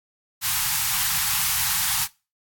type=band-stop noise; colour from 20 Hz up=white; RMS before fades=-23 dBFS; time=0.41-2.08 s; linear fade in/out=50 ms; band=180 to 770 Hz; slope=96 dB/octave; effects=noise-tail reverb RT60 0.3 s tail -22 dB re dry + AAC 64 kbps